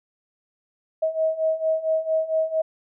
sine beating tone pair, 635 / 639.4 Hz, D#5 / D#5, +35 / +47 cents, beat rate 4.4 Hz, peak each -25 / -22 dBFS, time 1.02-2.62 s, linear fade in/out 10 ms, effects none

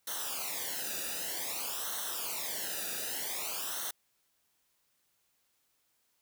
white noise with flanger, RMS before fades -37 dBFS, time 0.07-3.91 s, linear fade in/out 5 ms, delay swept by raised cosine 0.41 to 0.94 ms, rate 0.53 Hz, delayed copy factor -0.85, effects white hiss -75 dBFS RMS until 6.21 s

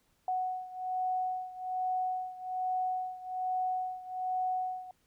sine beating tone pair, 740 / 741.2 Hz, F#5 / F#5, 0 / +3 cents, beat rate 1.2 Hz, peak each -33 / -36 dBFS, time 0.28-4.91 s, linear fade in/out 2 ms, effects pink hiss -72 dBFS RMS until 5.06 s

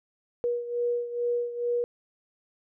sine beating tone pair, 479.6 / 481.9 Hz, A#4 / B4, +49 / -43 cents, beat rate 2.3 Hz, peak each -27 / -32 dBFS, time 0.44-1.84 s, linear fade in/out 0 ms, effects none

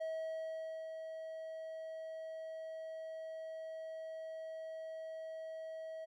triangle tone with ADSR envelope, 642 Hz, E5, 46 cents flat, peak -35 dBFS, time 0-6.06 s, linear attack 16 ms, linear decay 860 ms, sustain -6 dB, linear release 23 ms, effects none

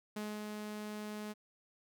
sawtooth tone with ADSR envelope, 211.1 Hz, G#3, 29 cents sharp, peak -34 dBFS, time 0.16-1.34 s, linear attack 6 ms, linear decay 240 ms, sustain -3 dB, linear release 27 ms, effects none

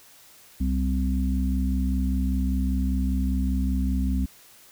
harmonic tone, 65.1 Hz, C2, 8 cents flat, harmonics 1 / 3 / 4, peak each -23 / -28 / -29 dBFS, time 0.6-4.26 s, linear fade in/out 10 ms, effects white hiss -52 dBFS RMS until 4.71 s

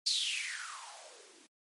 violet noise with band-pass filter sweep, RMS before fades -38 dBFS, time 0.06-1.47 s, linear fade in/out 10 ms, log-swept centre 4600 to 260 Hz, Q 7.8, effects low-pass 10000 Hz 12 dB/octave + MP3 48 kbps

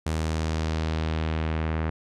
sawtooth tone with low-pass filter sweep, 79.4 Hz, D#2, 36 cents sharp, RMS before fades -27 dBFS, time 0.06-1.9 s, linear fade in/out 5 ms, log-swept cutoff 9300 to 1900 Hz, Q 1.2, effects none

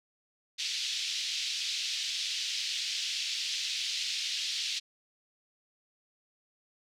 white band-pass noise, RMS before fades -34 dBFS, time 0.58-4.8 s, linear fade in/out 20 ms, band 2700 to 5100 Hz, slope 24 dB/octave, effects none

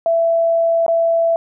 sine tone with dropouts, 666 Hz, E5, 18 cents sharp, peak -12 dBFS, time 0.06-1.36 s, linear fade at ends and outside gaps 1 ms, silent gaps 0.864-0.881 s, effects none

